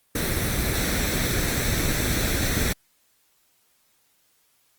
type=noise with comb filter; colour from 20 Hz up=pink; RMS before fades=-24 dBFS; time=0.15-2.73 s; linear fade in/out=5 ms; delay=0.51 ms; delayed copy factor=+0.55; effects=white hiss -65 dBFS RMS until 4.78 s + Opus 32 kbps